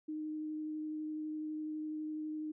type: tone with vibrato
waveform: sine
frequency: 308.1 Hz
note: D#4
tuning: 17 cents flat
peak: -37 dBFS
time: 0.08-2.52 s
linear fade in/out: 10 ms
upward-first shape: sine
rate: 12 Hz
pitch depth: 9 cents each way
effects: none